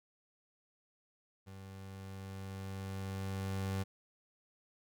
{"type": "tone with level ramp", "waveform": "30% pulse", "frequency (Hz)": 96.5, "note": "G2", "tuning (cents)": -27, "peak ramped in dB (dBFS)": [-46, -31], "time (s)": [1.46, 3.84], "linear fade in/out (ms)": 20, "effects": []}